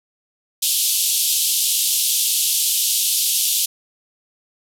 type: band-pass noise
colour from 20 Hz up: white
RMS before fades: -19 dBFS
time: 0.62-3.66 s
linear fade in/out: 10 ms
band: 2900 to 14000 Hz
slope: 48 dB/octave
effects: none